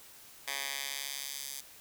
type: tone with high-pass filter sweep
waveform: 10% pulse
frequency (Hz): 138.59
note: C#3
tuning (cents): 0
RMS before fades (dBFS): -39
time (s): 0.47-1.61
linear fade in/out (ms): 10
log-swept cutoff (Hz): 1700 to 5900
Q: 0.77
effects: white hiss -54 dBFS RMS until 1.8 s